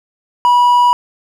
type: tone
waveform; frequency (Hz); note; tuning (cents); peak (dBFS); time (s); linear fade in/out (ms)
triangle; 975; B5; -23; -5; 0.45-0.93; 0
effects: none